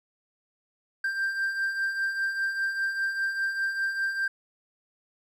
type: beating tone pair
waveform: triangle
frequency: 1575 / 1580 Hz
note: G6 / G6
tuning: +8 / +13 cents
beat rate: 5 Hz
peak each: -33 / -25 dBFS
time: 1.04-4.28 s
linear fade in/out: 5 ms
effects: none